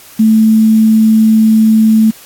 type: tone with quantisation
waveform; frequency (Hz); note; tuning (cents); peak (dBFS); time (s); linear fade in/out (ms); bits
sine; 220; A3; 0; -4; 0.19-2.11; 10; 5
effects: white hiss -37 dBFS RMS until 2.25 s + AAC 64 kbps